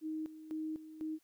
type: tone with tremolo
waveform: sine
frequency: 313.4 Hz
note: D#4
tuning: 13 cents sharp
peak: -36 dBFS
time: 0.01-1.19 s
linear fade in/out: 50 ms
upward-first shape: square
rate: 2 Hz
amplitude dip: 75%
effects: white hiss -74 dBFS RMS until 1.23 s